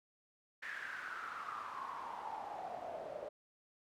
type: noise with band-pass filter sweep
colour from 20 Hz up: pink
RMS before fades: -45 dBFS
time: 0.62-3.29 s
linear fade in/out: 10 ms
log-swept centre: 1800 to 570 Hz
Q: 7.9
effects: none